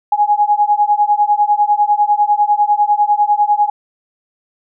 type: beating tone pair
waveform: sine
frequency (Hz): 826 / 836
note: G#5 / G#5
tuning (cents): -10 / +11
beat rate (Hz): 10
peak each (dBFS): -13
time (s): 0.12-3.7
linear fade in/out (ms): 5
effects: none